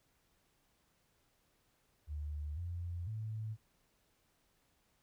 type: tone with pitch steps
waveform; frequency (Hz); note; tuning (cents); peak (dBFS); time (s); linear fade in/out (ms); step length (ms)
sine; 74.5 / 86.8 / 109.3; D2 / F2 / A2; +25 / -10 / -11; -38; 2.07-3.57; 50; 500
effects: pink hiss -75 dBFS RMS until 5.02 s